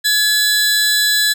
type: tone pair together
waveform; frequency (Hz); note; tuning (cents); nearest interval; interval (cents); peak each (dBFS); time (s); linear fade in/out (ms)
sawtooth; 1700 / 4001; G#6 / B7; +40 / +22; octave + minor third; 1482; -12; 0.04-1.34; 20
effects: none